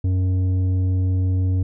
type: tone with tanh clipping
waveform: sine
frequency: 92.6 Hz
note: F#2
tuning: 2 cents sharp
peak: -18 dBFS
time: 0.04-1.63 s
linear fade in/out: 5 ms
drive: 8 dB
effects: none